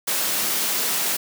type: high-pass noise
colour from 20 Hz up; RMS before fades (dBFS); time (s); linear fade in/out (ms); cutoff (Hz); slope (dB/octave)
white; -23; 0.07-1.17; 10; 150; 48
effects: none